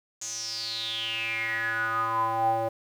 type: tone with band-pass filter sweep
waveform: square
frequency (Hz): 112.9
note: A2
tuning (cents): +45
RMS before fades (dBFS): -29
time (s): 0.21-2.69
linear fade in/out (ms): 10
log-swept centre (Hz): 6800 to 640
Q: 9.5
effects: 9-bit